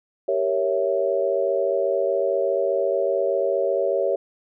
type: chord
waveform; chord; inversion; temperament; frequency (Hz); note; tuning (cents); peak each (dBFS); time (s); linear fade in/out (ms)
sine; G diminished seventh; none; equal; 392 / 466.2 / 554.4 / 659.3; G4 / Bb4 / Db5 / Fb5; 0 / 0 / 0 / 0; -25 / -27 / -22 / -27; 0.28-4.16; 5
effects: none